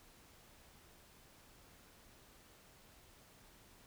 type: silence
effects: pink hiss -63 dBFS RMS until 3.86 s